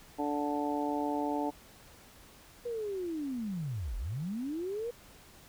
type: harmonic tone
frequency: 146.2 Hz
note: D3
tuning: 7 cents flat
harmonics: 2 / 3 / 4 / 5 / 6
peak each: -33 / -39 / -39 / -38 / -36 dBFS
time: 0.18-1.51 s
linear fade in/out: 20 ms
type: linear two-way sweep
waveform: sine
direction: down then up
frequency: 487.6 to 38.57 to 487.6 Hz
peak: -33 dBFS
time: 2.65-4.91 s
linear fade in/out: 10 ms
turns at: 3.97 s
effects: pink hiss -56 dBFS RMS until 5.48 s